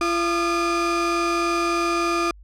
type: tone pair together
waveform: 35% pulse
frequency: 340.9 / 1214.8 Hz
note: F4 / D#6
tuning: -42 / -42 cents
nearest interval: octave + minor seventh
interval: 2200 cents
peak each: -21 dBFS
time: 0.01-2.31 s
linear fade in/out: 2 ms
effects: added 50 Hz sine -43 dBFS peak until 2.43 s + low-pass 7000 Hz 12 dB/octave